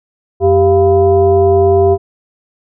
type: tone with frequency modulation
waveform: sine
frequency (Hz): 392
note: G4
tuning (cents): 0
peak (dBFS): -6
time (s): 0.4-1.98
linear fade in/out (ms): 50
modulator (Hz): 301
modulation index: 0.85
effects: none